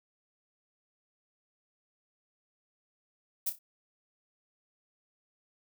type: noise with echo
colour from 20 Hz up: violet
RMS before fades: -30 dBFS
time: 3.46-3.5 s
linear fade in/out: 10 ms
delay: 30 ms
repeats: 3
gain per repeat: -10 dB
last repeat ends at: 3.59 s
effects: none